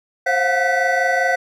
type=tone cluster; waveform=triangle; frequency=529 / 703 / 728 / 1514 / 1962 Hz; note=C5 / F5 / F#5 / F#6 / B6; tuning=+19 / +11 / -28 / +39 / -12 cents; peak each=-20 dBFS; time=0.26-1.36 s; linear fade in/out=10 ms; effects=none